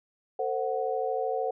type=chord; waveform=sine; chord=F# diminished; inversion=first; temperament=equal with one note detuned; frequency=450.3 / 523.3 / 740 Hz; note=A4 / C5 / F#5; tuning=+40 / 0 / 0 cents; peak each=-31 dBFS; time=0.39-1.51 s; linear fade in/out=5 ms; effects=none